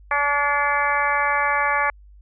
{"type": "harmonic tone with a mistuned harmonic", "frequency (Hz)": 286.9, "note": "D4", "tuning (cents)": -40, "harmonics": [2, 3, 4, 5, 6, 7, 8], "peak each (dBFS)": [-29, -24, -23, -28, -24, -27, -29], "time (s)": [0.11, 1.9], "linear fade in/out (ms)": 2, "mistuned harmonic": 7, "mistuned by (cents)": 48, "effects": ["added 50 Hz sine -44 dBFS peak until 2.21 s"]}